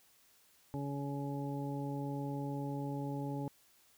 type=harmonic tone; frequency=140.7 Hz; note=C#3; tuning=26 cents sharp; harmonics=1 / 2 / 3 / 4 / 6; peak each=-39 / -40 / -47 / -48 / -46 dBFS; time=0.74-3.48 s; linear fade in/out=0 ms; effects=white hiss -67 dBFS RMS until 3.97 s